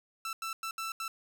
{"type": "tone bursts at uneven times", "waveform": "sawtooth", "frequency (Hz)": 1331, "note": "E6", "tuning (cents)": 16, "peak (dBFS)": -31, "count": 5, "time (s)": [[0.25, 0.33], [0.42, 0.53], [0.63, 0.71], [0.78, 0.92], [1, 1.08]], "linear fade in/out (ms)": 2, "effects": []}